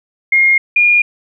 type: tone pair in turn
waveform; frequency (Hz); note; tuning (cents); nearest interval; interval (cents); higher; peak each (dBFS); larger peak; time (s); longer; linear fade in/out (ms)
sine; 2136 / 2425; C7 / D#7; +35 / -45; major second; 220; second; -7; neither; 0.32-0.58 / 0.76-1.02; neither; 5
effects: none